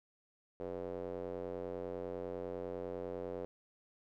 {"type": "tone with band-pass filter", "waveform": "square", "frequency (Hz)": 45, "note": "F#1", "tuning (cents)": -47, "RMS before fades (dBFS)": -42, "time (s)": [0.6, 3.45], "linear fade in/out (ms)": 0, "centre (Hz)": 480, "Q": 3.6, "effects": []}